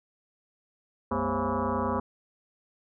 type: tone with frequency modulation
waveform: sine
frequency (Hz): 370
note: F#4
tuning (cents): 0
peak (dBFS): -25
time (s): 1.11-2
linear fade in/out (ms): 5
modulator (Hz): 154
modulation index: 5.5
effects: none